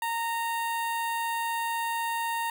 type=tone with notch filter; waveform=sawtooth; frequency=924 Hz; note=A#5; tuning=16 cents flat; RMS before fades=-30 dBFS; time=0.02-2.5 s; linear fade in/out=2 ms; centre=5600 Hz; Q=1.1; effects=none